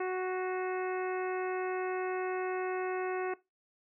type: harmonic tone with a mistuned harmonic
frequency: 370 Hz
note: F#4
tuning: in tune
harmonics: 1 / 2 / 3 / 4 / 5 / 6 / 7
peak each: -32 / -38 / -42 / -44 / -46 / -48 / -49 dBFS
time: 0-3.34 s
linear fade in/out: 5 ms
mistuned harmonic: 6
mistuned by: -43 cents
effects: noise-tail reverb RT60 0.2 s tail -19 dB re dry